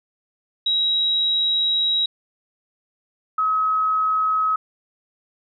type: tone pair in turn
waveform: sine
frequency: 3845 / 1277.6 Hz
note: B7 / D#6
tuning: -47 / +45 cents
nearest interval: octave + perfect fifth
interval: 1908 cents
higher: first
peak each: -17 dBFS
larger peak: neither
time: 0.66-2.06 / 3.38-4.56 s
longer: first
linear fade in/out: 5 ms
effects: none